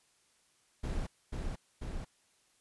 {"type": "noise with echo", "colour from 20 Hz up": "brown", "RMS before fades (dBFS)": -35, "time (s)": [0.83, 1.07], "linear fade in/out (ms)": 10, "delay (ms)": 490, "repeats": 2, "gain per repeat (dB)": -2, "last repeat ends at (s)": 2.05, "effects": ["white hiss -70 dBFS RMS until 2.6 s", "resampled to 24000 Hz"]}